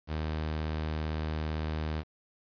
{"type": "tone", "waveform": "sawtooth", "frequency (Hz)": 77.78, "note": "D#2", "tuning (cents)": 0, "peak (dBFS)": -27, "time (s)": [0.07, 2.04], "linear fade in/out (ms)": 50, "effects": ["resampled to 11025 Hz", "9-bit"]}